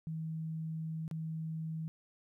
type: tone with dropouts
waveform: sine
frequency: 160 Hz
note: D#3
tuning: 49 cents sharp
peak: -36 dBFS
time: 0.07-1.88 s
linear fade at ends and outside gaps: 0 ms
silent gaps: 1.079-1.112 s
effects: 13-bit